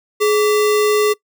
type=tone with sample-and-hold; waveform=sine; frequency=421.6 Hz; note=G#4; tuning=26 cents sharp; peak=-11 dBFS; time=0.2-1.14 s; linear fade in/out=20 ms; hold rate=1575 Hz; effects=noise-tail reverb RT60 0.1 s tail -21 dB re dry